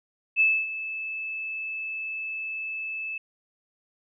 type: tone with ADSR envelope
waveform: sine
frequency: 2618 Hz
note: E7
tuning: 13 cents flat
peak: -16 dBFS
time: 0.36-3.18 s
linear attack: 44 ms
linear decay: 260 ms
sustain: -14 dB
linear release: 5 ms
effects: none